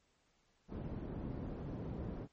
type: low-pass noise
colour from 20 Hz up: white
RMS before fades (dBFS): -43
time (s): 0.68-2.28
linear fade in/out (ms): 50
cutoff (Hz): 280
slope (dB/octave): 12
effects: pink hiss -75 dBFS RMS until 2.32 s + MP3 32 kbps